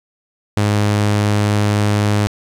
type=tone; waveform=sawtooth; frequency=103.83 Hz; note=G#2; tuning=in tune; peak=-9 dBFS; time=0.57-2.27 s; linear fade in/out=0 ms; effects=low-pass 10000 Hz 12 dB/octave + 8-bit